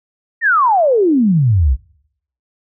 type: exponential sweep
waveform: sine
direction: down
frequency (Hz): 1900 to 56.8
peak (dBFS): -9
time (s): 0.41-1.77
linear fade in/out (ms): 50
effects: noise-tail reverb RT60 0.7 s tail -23 dB re dry